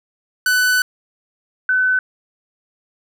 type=tone pair in turn; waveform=45% pulse / sine; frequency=1497 / 1510.9 Hz; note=F#6 / F#6; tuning=+20 / +36 cents; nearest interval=unison; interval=16 cents; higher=second; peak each=-13 dBFS; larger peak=neither; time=0.46-0.82 / 1.69-1.99 s; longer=first; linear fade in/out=2 ms; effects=none